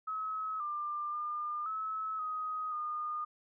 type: tone with pitch steps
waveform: sine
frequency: 1283 / 1193 / 1205 / 1295 / 1255 / 1221 Hz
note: E6 / D6 / D6 / E6 / D#6 / D#6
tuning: -47 / +27 / +44 / -31 / +15 / -33 cents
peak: -34 dBFS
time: 0.07-3.25 s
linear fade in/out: 10 ms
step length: 530 ms
effects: none